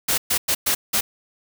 white noise bursts at uneven times, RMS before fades -20 dBFS, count 5, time 0.08-0.18 / 0.3-0.38 / 0.48-0.55 / 0.66-0.75 / 0.93-1.01 s, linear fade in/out 10 ms, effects none

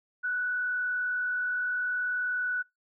sine tone with frequency modulation, 1480 Hz, F#6, in tune, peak -27 dBFS, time 0.23-2.63 s, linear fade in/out 20 ms, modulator 40.6 Hz, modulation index 0.45, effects noise-tail reverb RT60 0.2 s tail -25 dB re dry

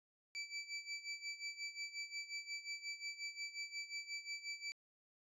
25% pulse tone with tremolo, 2319 Hz, D7, 22 cents flat, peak -37 dBFS, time 0.35-4.72 s, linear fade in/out 0 ms, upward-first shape sine, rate 5.6 Hz, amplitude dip 80%, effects resampled to 24000 Hz

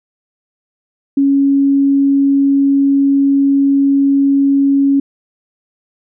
sine tone, 277.2 Hz, C#4, in tune, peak -8 dBFS, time 1.17-5 s, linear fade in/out 5 ms, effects none

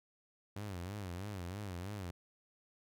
sawtooth tone with vibrato, 95.2 Hz, F#2, 50 cents sharp, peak -37 dBFS, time 0.56-2.11 s, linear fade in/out 5 ms, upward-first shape sine, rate 3.1 Hz, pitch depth 170 cents each way, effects none

